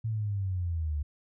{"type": "linear sweep", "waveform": "sine", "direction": "down", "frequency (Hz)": [113.6, 71.2], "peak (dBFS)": -28, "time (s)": [0.04, 1.03], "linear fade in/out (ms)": 10, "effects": []}